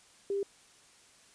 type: tone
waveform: sine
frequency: 398 Hz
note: G4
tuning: 26 cents sharp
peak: -29 dBFS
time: 0.3-0.43 s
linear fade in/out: 2 ms
effects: white hiss -60 dBFS RMS until 1.34 s + resampled to 22050 Hz